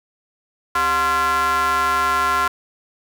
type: ring-modulated tone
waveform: square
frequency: 162.9 Hz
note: E3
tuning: 20 cents flat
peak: -14 dBFS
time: 0.75-2.48 s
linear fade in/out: 5 ms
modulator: 1210 Hz
effects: 8-bit